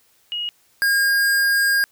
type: tone pair in turn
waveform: sine / square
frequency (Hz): 2886 / 1619.7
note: F#7 / G#6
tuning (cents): -44 / -44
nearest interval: minor seventh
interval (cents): 1000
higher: first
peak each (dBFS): -23 / -16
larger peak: second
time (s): 0.32-0.49 / 0.82-1.84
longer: second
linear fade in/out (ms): 0
effects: white hiss -59 dBFS RMS until 1.91 s